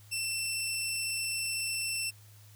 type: tone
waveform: 15% pulse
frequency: 2686 Hz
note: E7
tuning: 32 cents sharp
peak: -24 dBFS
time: 0.11-2.11 s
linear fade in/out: 20 ms
effects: added 104 Hz sine -53 dBFS peak until 2.55 s + white hiss -60 dBFS RMS until 2.55 s